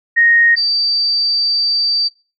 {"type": "tone pair in turn", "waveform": "sine", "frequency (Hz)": [1864.7, 4646], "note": ["A#6", "D8"], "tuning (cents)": [0, -20], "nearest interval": "octave + major third", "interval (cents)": 1580, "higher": "second", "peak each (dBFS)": [-8, -12], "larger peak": "first", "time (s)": [[0.16, 0.56], [0.56, 2.09]], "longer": "second", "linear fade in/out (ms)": 20, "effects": ["noise-tail reverb RT60 0.3 s tail -19 dB re dry"]}